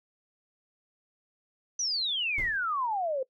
sine exponential sweep, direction down, 6090 to 506 Hz, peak -27 dBFS, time 1.79-3.23 s, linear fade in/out 5 ms
brown noise with exponential decay, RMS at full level -34 dBFS, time 2.38-2.7 s, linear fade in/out 2 ms, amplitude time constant 68 ms
effects noise-tail reverb RT60 0.1 s tail -21 dB re dry

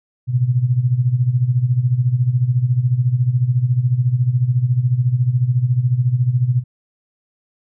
sine tone with tremolo, 124.2 Hz, B2, 10 cents sharp, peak -10 dBFS, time 0.27-6.64 s, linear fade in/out 50 ms, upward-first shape sine, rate 14 Hz, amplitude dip 75%, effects none

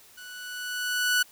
sawtooth tone with level ramp, 1480 Hz, F#6, in tune, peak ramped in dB -39 to -16 dBFS, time 0.17-1.23 s, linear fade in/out 10 ms, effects white hiss -54 dBFS RMS until 1.31 s

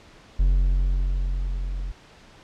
triangle tone with level ramp, 45.17 Hz, F#1, 41 cents flat, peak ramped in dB -13 to -25 dBFS, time 0.39-1.92 s, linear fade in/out 10 ms, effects pink hiss -50 dBFS RMS until 2.43 s + low-pass 5000 Hz 12 dB/octave

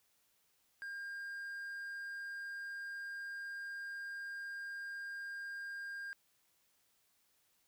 triangle tone, 1606 Hz, G6, 41 cents sharp, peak -40 dBFS, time 0.82-6.13 s, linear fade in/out 0 ms, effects white hiss -75 dBFS RMS until 7.67 s

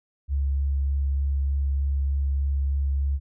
sine tone with vibrato, 69.3 Hz, C#2, in tune, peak -21 dBFS, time 0.28-3.2 s, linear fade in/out 50 ms, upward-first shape sine, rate 3.3 Hz, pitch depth 10 cents each way, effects none

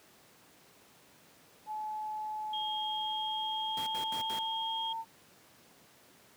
sine tone with pitch glide, 858 to 902.2 Hz, A5 to A5, -44 to +43 cents, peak -35 dBFS, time 1.66-5.05 s, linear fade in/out 50 ms, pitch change +87 cents, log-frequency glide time 2.82-4.93 s
sine tone, 3244 Hz, G#7, 41 cents flat, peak -35 dBFS, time 2.53-4.93 s, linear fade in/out 5 ms
pink noise bursts, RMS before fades -43 dBFS, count 4, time 3.77-4.391 s, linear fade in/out 2 ms, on 96 ms, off 79 ms
effects pink hiss -60 dBFS RMS until 6.36 s + high-pass 150 Hz 12 dB/octave

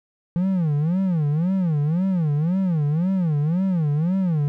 triangle tone with vibrato, 167.1 Hz, E3, 24 cents sharp, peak -16 dBFS, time 0.36-4.48 s, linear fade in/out 0 ms, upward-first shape sine, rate 1.9 Hz, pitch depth 250 cents each way, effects none

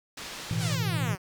white low-pass noise, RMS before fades -40 dBFS, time 0.17-0.75 s, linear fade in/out 5 ms, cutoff 5200 Hz, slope 12 dB/octave
triangle chord, A suspended second, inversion none, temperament equal, 110 / 123.47 / 164.81 Hz, A2 / B2 / E3, 0 / 0 / 0 cents, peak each -29 / -30 / -28 dBFS, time 0.51-1.15 s, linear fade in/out 0 ms
5% pulse exponential sweep, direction down, 849 to 177.2 Hz, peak -21 dBFS, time 0.58-1.18 s, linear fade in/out 50 ms
effects none

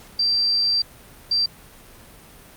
sine tone bursts at uneven times, 4699 Hz, D8, in tune, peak -17 dBFS, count 2, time 0.19-0.82 / 1.31-1.46 s, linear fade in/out 5 ms, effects pink hiss -46 dBFS RMS until 2.56 s + Opus 48 kbps

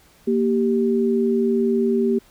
sine tone pair together, 233 / 391.1 Hz, A#3 / G4, -1 / -4 cents, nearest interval major sixth, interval 897 cents, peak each -19 dBFS, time 0.27-2.19 s, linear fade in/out 10 ms, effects pink hiss -54 dBFS RMS until 2.3 s

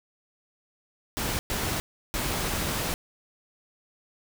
pink noise bursts at uneven times, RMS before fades -29 dBFS, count 3, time 1.17-1.39 / 1.5-1.8 / 2.14-2.94 s, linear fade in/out 0 ms, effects none

